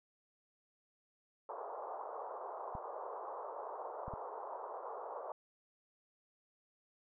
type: band-pass noise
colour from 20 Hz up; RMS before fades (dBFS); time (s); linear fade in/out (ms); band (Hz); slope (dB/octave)
white; -45; 1.49-5.32; 2; 420 to 1100; 48
type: clicks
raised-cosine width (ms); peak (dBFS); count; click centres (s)
5; -34; 3; 2.752 / 4.081 / 4.137
effects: none